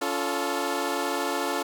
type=chord; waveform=15% pulse; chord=Db augmented; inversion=none; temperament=equal with one note detuned; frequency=282.2 / 349.2 / 440 Hz; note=Db4 / F4 / A4; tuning=+31 / 0 / 0 cents; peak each=-24 dBFS; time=0.01-1.63 s; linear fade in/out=10 ms; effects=none